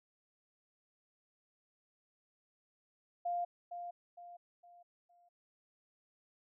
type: tone with echo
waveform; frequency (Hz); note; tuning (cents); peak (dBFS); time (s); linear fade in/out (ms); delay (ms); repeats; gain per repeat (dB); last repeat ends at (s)
sine; 700; F5; +4; -33; 3.25-3.45; 10; 460; 4; -8; 5.29
effects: none